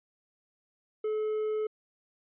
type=tone; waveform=triangle; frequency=430.3 Hz; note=A4; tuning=39 cents flat; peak=-26 dBFS; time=1.04-1.67 s; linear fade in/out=5 ms; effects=resampled to 8000 Hz